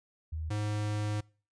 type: tone pair in turn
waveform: sine / square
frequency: 79 / 105.16 Hz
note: D#2 / G#2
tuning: +27 / +22 cents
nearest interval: perfect fourth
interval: 495 cents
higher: second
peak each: -33 / -31 dBFS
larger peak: second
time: 0.32-0.5 / 0.5-1.21 s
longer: second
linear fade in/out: 10 ms
effects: noise-tail reverb RT60 0.4 s tail -25 dB re dry + resampled to 22050 Hz

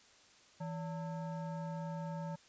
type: tone with frequency modulation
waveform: sine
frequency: 164.81 Hz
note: E3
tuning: in tune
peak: -38 dBFS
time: 0.6-2.36 s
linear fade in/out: 10 ms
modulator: 736 Hz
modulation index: 0.8
effects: white hiss -63 dBFS RMS until 2.48 s + resampled to 16000 Hz

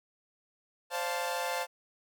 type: chord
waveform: sawtooth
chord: D minor seventh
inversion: third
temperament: equal with one note detuned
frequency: 523.3 / 576.6 / 698.5 / 880 Hz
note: C5 / D5 / F5 / A5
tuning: 0 / -32 / 0 / 0 cents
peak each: -32 / -38 / -33 / -32 dBFS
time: 0.9-1.67 s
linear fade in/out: 50 ms
effects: none

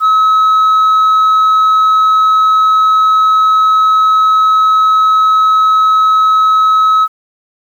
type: tone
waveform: sine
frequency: 1285 Hz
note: E6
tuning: 45 cents flat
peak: -3 dBFS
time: 0-7.08 s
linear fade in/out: 50 ms
effects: tanh soft clip ceiling -5 dBFS + 7-bit

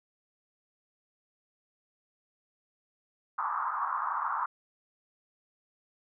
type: band-pass noise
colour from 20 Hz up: pink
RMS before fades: -32 dBFS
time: 3.38-4.46 s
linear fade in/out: 5 ms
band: 940 to 1300 Hz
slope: 48 dB/octave
effects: none

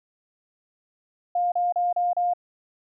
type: tone bursts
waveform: sine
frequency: 707 Hz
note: F5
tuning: 21 cents sharp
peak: -20 dBFS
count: 5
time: 1.35-2.336 s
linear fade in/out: 5 ms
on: 170 ms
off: 34 ms
effects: none

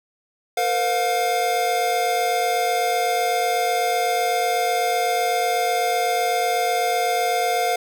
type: tone cluster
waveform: square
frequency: 462 / 510 / 711 Hz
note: A#4 / C5 / F5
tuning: -16 / -44 / +31 cents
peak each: -27 / -28 / -21 dBFS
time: 0.57-7.76 s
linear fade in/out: 5 ms
effects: 8-bit

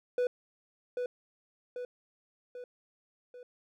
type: tone with echo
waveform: triangle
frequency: 493.9 Hz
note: B4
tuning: in tune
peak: -24 dBFS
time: 0.18-0.27 s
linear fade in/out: 2 ms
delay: 790 ms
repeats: 4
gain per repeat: -5 dB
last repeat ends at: 3.43 s
effects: none

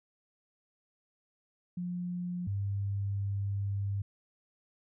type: tone pair in turn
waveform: sine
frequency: 177.6 / 99.67 Hz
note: F3 / G2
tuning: +29 / +29 cents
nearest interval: minor seventh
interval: 1000 cents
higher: first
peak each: -33 / -30 dBFS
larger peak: second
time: 1.77-2.47 / 2.47-4.02 s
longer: second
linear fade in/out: 5 ms
effects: none

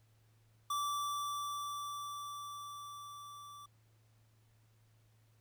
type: tone with level ramp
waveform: square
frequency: 1163 Hz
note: D6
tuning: 17 cents flat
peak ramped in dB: -34 to -51 dBFS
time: 0.7-3.66 s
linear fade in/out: 5 ms
effects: added 110 Hz sine -66 dBFS peak until 5.4 s + pink hiss -75 dBFS RMS until 5.4 s

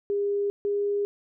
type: tone pair in turn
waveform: sine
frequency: 404.9 / 406.9 Hz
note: G#4 / G#4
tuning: -44 / -35 cents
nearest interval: unison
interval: 9 cents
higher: second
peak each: -23 dBFS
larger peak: neither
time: 0.1-0.5 / 0.65-1.05 s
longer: neither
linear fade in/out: 0 ms
effects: none

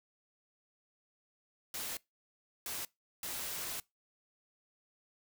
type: noise bursts at uneven times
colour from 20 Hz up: white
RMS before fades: -40 dBFS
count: 3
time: 1.74-1.97 / 2.66-2.85 / 3.23-3.8 s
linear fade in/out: 2 ms
effects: noise-tail reverb RT60 0.2 s tail -23 dB re dry

